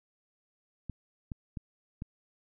clicks, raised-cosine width 5 ms, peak -25 dBFS, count 4, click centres 0.897 / 1.318 / 1.572 / 2.021 s, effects none

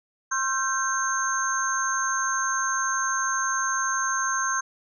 sine tone cluster, 1066 / 1353 / 1557 / 6350 Hz, C6 / E6 / G6 / G8, +32 / +45 / -12 / +21 cents, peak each -27 / -33 / -28 / -28 dBFS, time 0.31-4.61 s, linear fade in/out 10 ms, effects none

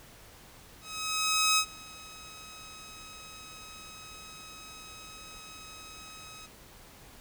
10% pulse tone with ADSR envelope, 1274 Hz, D#6, 41 cents sharp, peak -14 dBFS, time 0.81-6.47 s, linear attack 770 ms, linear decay 72 ms, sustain -24 dB, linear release 19 ms, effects pink hiss -53 dBFS RMS until 7.2 s

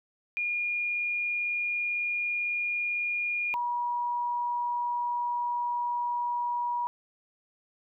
sine tone pair in turn, 2426 / 962.8 Hz, D#7 / B5, -44 / -44 cents, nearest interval octave + major third, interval 1600 cents, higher first, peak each -27 dBFS, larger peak neither, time 0.37-3.54 / 3.54-6.87 s, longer second, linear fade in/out 0 ms, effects none

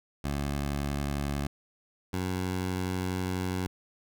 15% pulse tone pair in turn, 71.1 / 92.19 Hz, C#2 / F#2, +45 / -6 cents, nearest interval major third, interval 449 cents, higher second, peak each -23 dBFS, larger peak neither, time 0.24-1.47 / 2.13-3.67 s, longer second, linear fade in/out 5 ms, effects none

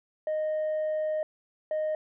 sine tone pair in turn, 619 / 619 Hz, D#5 / D#5, -9 / -9 cents, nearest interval unison, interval 0 cents, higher neither, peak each -24 dBFS, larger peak neither, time 0.27-1.23 / 1.71-1.95 s, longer first, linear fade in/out 2 ms, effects tanh soft clip ceiling -25 dBFS

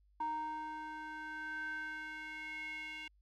square tone with band-pass filter sweep, 310 Hz, D#4, 6 cents flat, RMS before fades -43 dBFS, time 0.2-3.08 s, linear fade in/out 5 ms, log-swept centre 940 to 2500 Hz, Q 6, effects added 50 Hz sine -66 dBFS peak until 3.21 s

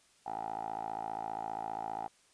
10% pulse tone with band-pass filter, 55 Hz, A1, in tune, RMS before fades -39 dBFS, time 0.26-2.08 s, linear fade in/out 5 ms, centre 790 Hz, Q 7.8, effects white hiss -66 dBFS RMS until 2.33 s + resampled to 22050 Hz

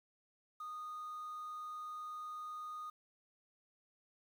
triangle tone, 1234 Hz, D#6, 15 cents flat, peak -40 dBFS, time 0.6-2.9 s, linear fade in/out 5 ms, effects tanh soft clip ceiling -38 dBFS + 11-bit

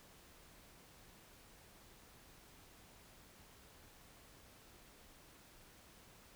silence, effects pink hiss -62 dBFS RMS until 6.35 s

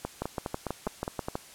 two click trains, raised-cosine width 1 ms, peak -17 / -16 dBFS, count 7 / 8, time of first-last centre 0.05-1.285 / 0.22-1.355 s, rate 4.86 / 6.17 Hz, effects white hiss -50 dBFS RMS until 1.54 s + low-pass 11000 Hz 12 dB/octave

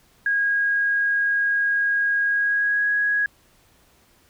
sine tone with pitch glide, 1638 to 1661.8 Hz, G#6 to G#6, -24 to +1 cents, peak -18 dBFS, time 0.26-3.26 s, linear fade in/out 2 ms, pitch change +25 cents, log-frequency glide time 2.26-2.9 s, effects pink hiss -58 dBFS RMS until 4.29 s

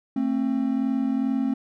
triangle tone pair together, 223.9 / 266.3 Hz, A3 / C4, +30 / +31 cents, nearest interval minor third, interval 301 cents, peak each -24 / -21 dBFS, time 0.16-1.54 s, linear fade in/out 5 ms, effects none

